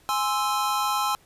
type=chord; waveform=square; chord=Ab augmented; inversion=none; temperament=equal; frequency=830.6 / 1046.5 / 1318.5 Hz; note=Ab5 / C6 / E6; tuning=0 / 0 / 0 cents; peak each=-28 dBFS; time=0.09-1.15 s; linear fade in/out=0 ms; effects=pink hiss -58 dBFS RMS until 1.25 s + resampled to 32000 Hz